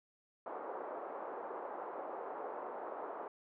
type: band-pass noise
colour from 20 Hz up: pink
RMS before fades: -44 dBFS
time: 0.46-3.28 s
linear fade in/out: 2 ms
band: 410 to 1100 Hz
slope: 24 dB/octave
effects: none